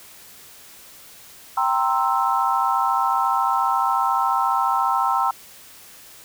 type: chord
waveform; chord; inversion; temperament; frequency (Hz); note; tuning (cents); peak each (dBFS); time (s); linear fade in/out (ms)
sine; C dominant seventh; second; equal; 784 / 932.3 / 1046.5 / 1318.5; G5 / Bb5 / C6 / E6; 0 / 0 / 0 / 0; -23; 1.57-5.31; 5
effects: white hiss -45 dBFS RMS until 6.24 s

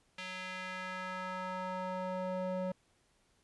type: tone with band-pass filter sweep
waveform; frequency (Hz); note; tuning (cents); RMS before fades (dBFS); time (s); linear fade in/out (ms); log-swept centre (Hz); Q
square; 185; F#3; 0; -39; 0.18-2.72; 5; 2700 to 480; 1.5
effects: pink hiss -72 dBFS RMS until 3.43 s + resampled to 24000 Hz

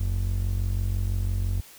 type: ring-modulated tone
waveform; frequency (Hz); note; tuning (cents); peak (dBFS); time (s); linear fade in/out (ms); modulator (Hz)
triangle; 69.3; C#2; 0; -18; 0-1.61; 10; 23
effects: white hiss -49 dBFS RMS until 1.78 s

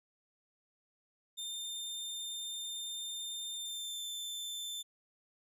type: tone with pitch glide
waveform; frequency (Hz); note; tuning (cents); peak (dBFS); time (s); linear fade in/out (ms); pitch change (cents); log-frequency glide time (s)
sawtooth; 3609 to 3545; A7 to A7; +43 to +12; -36; 1.37-4.83; 20; -31; 3.54-4.06
effects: resampled to 32000 Hz

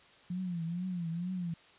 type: tone with vibrato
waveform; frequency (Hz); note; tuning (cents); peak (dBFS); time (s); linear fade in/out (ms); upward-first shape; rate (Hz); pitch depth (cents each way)
sine; 174.61; F3; 0; -33; 0.3-1.54; 5; triangle; 2.2; 130
effects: white hiss -59 dBFS RMS until 1.78 s + resampled to 8000 Hz

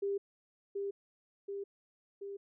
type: tone with echo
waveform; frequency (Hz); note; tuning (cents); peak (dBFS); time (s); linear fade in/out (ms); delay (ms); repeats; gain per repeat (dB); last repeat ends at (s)
sine; 398.6; G4; +29; -31; 0.02-0.18; 10; 730; 3; -3; 2.37
effects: none

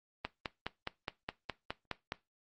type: click train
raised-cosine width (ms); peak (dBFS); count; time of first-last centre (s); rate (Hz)
0.3; -19; 10; 0.25-2.121; 4.81
effects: noise-tail reverb RT60 0.2 s tail -18 dB re dry + Opus 24 kbps

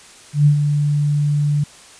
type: tone with ADSR envelope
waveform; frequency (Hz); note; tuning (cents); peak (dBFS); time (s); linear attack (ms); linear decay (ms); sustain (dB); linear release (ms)
sine; 146.7; D3; -2; -7; 0.33-1.64; 130; 96; -7; 7
effects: white hiss -43 dBFS RMS until 1.99 s + resampled to 22050 Hz

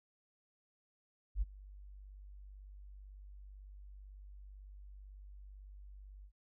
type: tone with ADSR envelope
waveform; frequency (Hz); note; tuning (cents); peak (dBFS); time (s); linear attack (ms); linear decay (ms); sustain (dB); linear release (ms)
sine; 49; G1; 0; -28; 1.35-6.32; 67; 24; -22; 78
effects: none

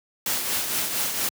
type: noise with tremolo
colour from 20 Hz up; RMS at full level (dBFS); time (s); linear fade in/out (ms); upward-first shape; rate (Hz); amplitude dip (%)
white; -24; 0.26-1.29; 2; triangle; 4.3; 50
effects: high-pass 100 Hz 12 dB/octave

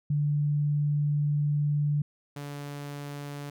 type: tone pair in turn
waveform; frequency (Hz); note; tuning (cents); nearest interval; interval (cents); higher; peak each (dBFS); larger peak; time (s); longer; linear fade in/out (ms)
sine / sawtooth; 146.83 / 143.81; D3 / D3; 0 / -36; unison; 36; first; -23 / -32; first; 0.1-2.02 / 2.36-3.5; first; 5
effects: none

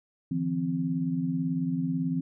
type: tone cluster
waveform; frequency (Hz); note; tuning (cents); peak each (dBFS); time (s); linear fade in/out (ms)
sine; 151.5 / 169.7 / 260.8; D#3 / F3 / C4; -46 / -49 / -5; -35 / -29 / -29; 0.31-2.21; 5
effects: none

